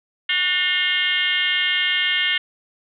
sine tone with frequency modulation, 2489 Hz, D#7, in tune, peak -17 dBFS, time 0.29-2.38 s, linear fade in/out 5 ms, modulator 341 Hz, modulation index 2.5, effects none

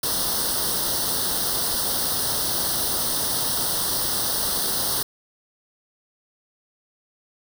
white noise with comb filter, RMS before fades -24 dBFS, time 0.03-5.03 s, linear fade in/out 5 ms, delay 0.21 ms, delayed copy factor +0.9, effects none

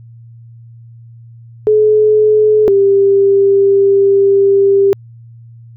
sine tone pair in turn, 427.3 / 395.2 Hz, G#4 / G4, +49 / +14 cents, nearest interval minor second, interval 135 cents, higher first, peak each -6 dBFS, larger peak neither, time 1.67-2.68 / 2.68-4.93 s, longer second, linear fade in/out 0 ms, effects added 116 Hz sine -34 dBFS peak until 5.76 s

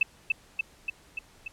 sine tone with echo, 2637 Hz, E7, in tune, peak -17 dBFS, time 0.01-0.03 s, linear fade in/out 5 ms, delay 290 ms, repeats 5, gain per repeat -3 dB, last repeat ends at 1.48 s, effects pink hiss -57 dBFS RMS until 1.52 s + low-pass 11000 Hz 12 dB/octave

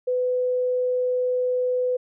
sine tone, 501 Hz, B4, 25 cents sharp, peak -20 dBFS, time 0.07-1.97 s, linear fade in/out 10 ms, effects none

